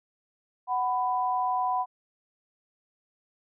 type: tone pair together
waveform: sine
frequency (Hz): 744 / 995.9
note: F#5 / B5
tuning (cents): +9 / +14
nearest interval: perfect fourth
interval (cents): 505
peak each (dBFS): -27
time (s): 0.67-1.86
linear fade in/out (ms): 50
effects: none